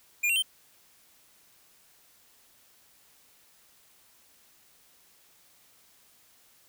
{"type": "tone with pitch steps", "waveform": "square", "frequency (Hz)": [2416, 2743, 3115], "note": ["D7", "F7", "G7"], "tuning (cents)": [48, -32, -12], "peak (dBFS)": -24, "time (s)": [0.23, 0.425], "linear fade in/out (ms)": 10, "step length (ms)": 65, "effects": ["white hiss -61 dBFS RMS until 6.68 s"]}